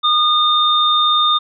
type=tone pair together; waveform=sine; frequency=1224 / 3638 Hz; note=D#6 / A#7; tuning=-29 / -43 cents; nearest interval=octave + perfect fifth; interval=1886 cents; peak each=-14 dBFS; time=0.03-1.39 s; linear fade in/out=20 ms; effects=none